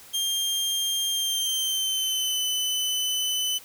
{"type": "tone with pitch glide", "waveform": "sawtooth", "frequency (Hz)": [3197, 3018], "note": ["G7", "F#7"], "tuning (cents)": [33, 34], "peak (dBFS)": -21, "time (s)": [0.13, 3.59], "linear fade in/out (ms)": 20, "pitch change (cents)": -99, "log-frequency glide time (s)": [1.11, 2.41], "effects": ["white hiss -48 dBFS RMS until 3.64 s"]}